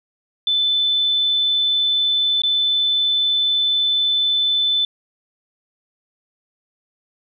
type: tone with dropouts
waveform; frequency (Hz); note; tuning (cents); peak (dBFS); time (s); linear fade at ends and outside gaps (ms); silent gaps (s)
sine; 3516; A7; -2; -15; 0.47-4.85; 2; 2.419-2.435
effects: none